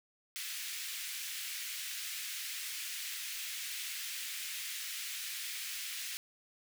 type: high-pass noise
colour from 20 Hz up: pink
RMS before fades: -41 dBFS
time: 0.36-6.17 s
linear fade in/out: 0 ms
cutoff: 2000 Hz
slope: 24 dB/octave
effects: none